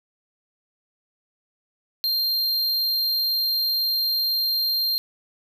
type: tone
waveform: square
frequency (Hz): 4186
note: C8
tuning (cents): 0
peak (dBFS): -21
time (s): 2.04-4.98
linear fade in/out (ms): 0
effects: none